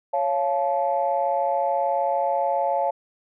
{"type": "chord", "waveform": "sine", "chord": "Db augmented", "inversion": "none", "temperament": "just", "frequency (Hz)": [554.4, 693, 866.2], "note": ["Db5", "F5", "A5"], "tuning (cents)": [0, -14, -27], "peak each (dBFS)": -24, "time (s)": [0.13, 2.91], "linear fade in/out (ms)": 10, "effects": ["tanh soft clip ceiling -11 dBFS"]}